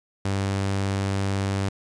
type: tone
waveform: sawtooth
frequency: 98 Hz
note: G2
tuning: in tune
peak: -19 dBFS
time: 0.25-1.69 s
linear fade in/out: 5 ms
effects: resampled to 22050 Hz + 9-bit